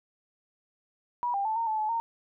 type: tone with pitch steps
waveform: sine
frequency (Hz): 968 / 796 / 876 / 919 / 870 / 859 / 920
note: B5 / G5 / A5 / A#5 / A5 / A5 / A#5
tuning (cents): -35 / +26 / -8 / -25 / -20 / -42 / -23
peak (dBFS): -26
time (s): 1.23-2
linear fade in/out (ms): 0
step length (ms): 110
effects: none